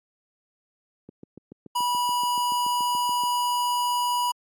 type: click train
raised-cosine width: 3 ms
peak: -26 dBFS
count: 16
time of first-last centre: 1.09-3.236 s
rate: 6.99 Hz
type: tone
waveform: square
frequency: 975 Hz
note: B5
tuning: 23 cents flat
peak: -23 dBFS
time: 1.75-4.32 s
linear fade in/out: 10 ms
effects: high-pass 200 Hz 12 dB/octave + AAC 64 kbps